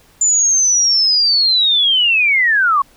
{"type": "linear sweep", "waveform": "sine", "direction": "down", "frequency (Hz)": [7120, 1074], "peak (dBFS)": -10, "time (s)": [0.21, 2.82], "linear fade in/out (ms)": 5, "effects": ["pink hiss -50 dBFS RMS until 2.96 s"]}